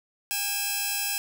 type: tone pair together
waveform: 5% pulse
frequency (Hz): 809.8 / 2619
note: G#5 / E7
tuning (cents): -44 / -12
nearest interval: octave + minor sixth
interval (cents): 2032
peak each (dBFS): -19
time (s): 0.31-1.18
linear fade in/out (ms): 0
effects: none